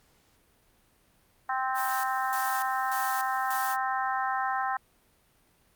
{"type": "harmonic tone", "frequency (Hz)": 261.1, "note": "C4", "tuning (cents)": -3, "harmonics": [3, 4, 5, 6, 7], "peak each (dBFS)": [-30, -32, -34, -36, -37], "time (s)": [1.49, 4.77], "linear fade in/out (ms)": 5}
{"type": "noise with tremolo", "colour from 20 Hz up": "blue", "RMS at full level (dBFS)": -37, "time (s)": [1.74, 3.77], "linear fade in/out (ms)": 50, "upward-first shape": "square", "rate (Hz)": 1.7, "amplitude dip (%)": 75}
{"effects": ["pink hiss -65 dBFS RMS until 5.75 s", "Opus 48 kbps"]}